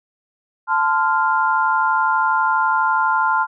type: chord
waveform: sine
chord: F major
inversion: first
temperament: equal with one note detuned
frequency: 880 / 1032.1 / 1396.9 Hz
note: A5 / C6 / F6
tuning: 0 / -24 / 0 cents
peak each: -19 dBFS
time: 0.67-3.47 s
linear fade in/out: 50 ms
effects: none